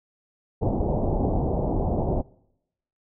pink low-pass noise, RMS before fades -24 dBFS, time 0.61-2.22 s, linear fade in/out 20 ms, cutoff 820 Hz, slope 48 dB/octave, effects noise-tail reverb RT60 0.8 s tail -23 dB re dry

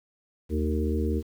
harmonic tone with a mistuned harmonic, 76.5 Hz, D#2, 29 cents flat, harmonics 1 / 3 / 4 / 5 / 6, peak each -26 / -31 / -32 / -33 / -34 dBFS, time 0.49-1.23 s, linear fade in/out 50 ms, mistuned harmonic 3, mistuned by -58 cents, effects 9-bit

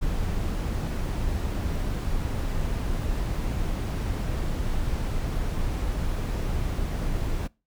brown noise, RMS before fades -27 dBFS, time 0.01-7.48 s, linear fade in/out 20 ms, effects noise-tail reverb RT60 0.3 s tail -25 dB re dry

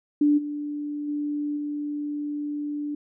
sine tone with level steps, 293.7 Hz, D4, in tune, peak -16 / -28 / -25 / -27 dBFS, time 0.21-2.95 s, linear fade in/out 5 ms, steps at 0.37 / 1.07 / 1.56 s, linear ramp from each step 20 ms, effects none

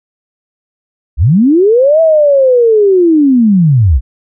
sine linear two-way sweep, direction up then down, 52.3 to 658 to 52.3 Hz, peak -4 dBFS, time 1.17-4.01 s, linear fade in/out 50 ms, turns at 2.01 s, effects none

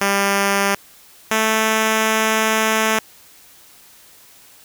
5% pulse tone pair in turn, 198.7 / 219.7 Hz, G3 / A3, +24 / -2 cents, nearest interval major second, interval 174 cents, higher second, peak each -4 dBFS, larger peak neither, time 0.01-0.75 / 1.31-2.99 s, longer second, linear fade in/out 5 ms, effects white hiss -47 dBFS RMS until 4.64 s

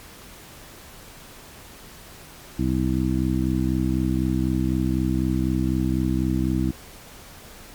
harmonic tone, 64 Hz, C2, 38 cents flat, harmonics 1 / 2 / 3 / 4 / 5, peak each -26 / -26 / -26 / -26 / -26 dBFS, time 2.58-6.72 s, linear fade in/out 20 ms, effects pink hiss -44 dBFS RMS until 7.74 s + MP3 96 kbps

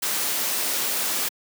white noise, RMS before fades -25 dBFS, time 0.02-1.29 s, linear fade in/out 10 ms, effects high-pass 200 Hz 12 dB/octave

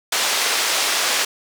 white band-pass noise, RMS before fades -20 dBFS, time 0.12-1.25 s, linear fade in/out 5 ms, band 470 to 6100 Hz, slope 12 dB/octave, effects none

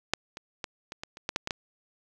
clicks, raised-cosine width 0.2 ms, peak -6 / -22 / -16 / -21 / -19 / -27 / -12 / -9 / -14 / -12 dBFS, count 10, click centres 0.136 / 0.371 / 0.642 / 0.921 / 1.035 / 1.171 / 1.291 / 1.361 / 1.474 / 1.508 s, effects none

